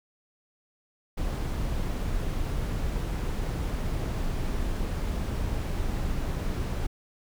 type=noise; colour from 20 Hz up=brown; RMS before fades=-29 dBFS; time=1.17-6.87 s; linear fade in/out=10 ms; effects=none